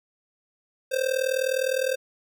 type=tone with amplitude modulation; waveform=square; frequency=523.3 Hz; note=C5; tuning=in tune; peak=-20 dBFS; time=0.91-1.96 s; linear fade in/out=20 ms; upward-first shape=sine; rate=39.8 Hz; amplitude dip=85%; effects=none